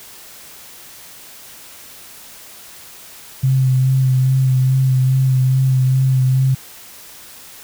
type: tone with vibrato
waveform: sine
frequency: 130.81 Hz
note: C3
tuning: in tune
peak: -11 dBFS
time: 3.43-6.55 s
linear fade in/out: 10 ms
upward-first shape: sine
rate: 2.4 Hz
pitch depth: 22 cents each way
effects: white hiss -39 dBFS RMS until 7.63 s